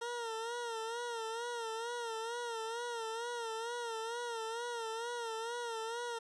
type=tone with vibrato; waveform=20% pulse; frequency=463.3 Hz; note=A#4; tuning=11 cents flat; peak=-33 dBFS; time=0.01-6.19 s; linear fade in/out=10 ms; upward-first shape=sine; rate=2.2 Hz; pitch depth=72 cents each way; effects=resampled to 22050 Hz + 11-bit